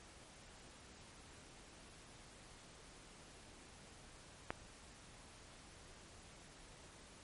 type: click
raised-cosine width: 0.5 ms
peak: -23 dBFS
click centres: 4.505 s
effects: pink hiss -59 dBFS RMS until 7.23 s + MP3 48 kbps